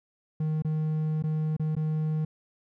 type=tone with dropouts; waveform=triangle; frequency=155.56 Hz; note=D#3; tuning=in tune; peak=-23 dBFS; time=0.4-2.25 s; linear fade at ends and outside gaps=5 ms; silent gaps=0.622-0.647 / 1.225-1.237 / 1.567-1.596 / 1.753-1.765 s; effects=none